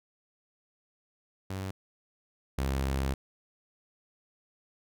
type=tone pair in turn; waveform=sawtooth; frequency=95.6 / 67.25 Hz; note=G2 / C2; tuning=-43 / +48 cents; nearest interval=tritone; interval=609 cents; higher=first; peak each=-30 / -24 dBFS; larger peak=second; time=1.5-1.71 / 2.58-3.14 s; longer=second; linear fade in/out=5 ms; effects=none